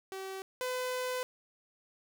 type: tone pair in turn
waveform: sawtooth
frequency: 383.4 / 505.2 Hz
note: G4 / B4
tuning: -38 / +39 cents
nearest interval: perfect fourth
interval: 477 cents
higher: second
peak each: -35 / -29 dBFS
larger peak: second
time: 0.12-0.42 / 0.61-1.23 s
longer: second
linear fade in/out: 0 ms
effects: none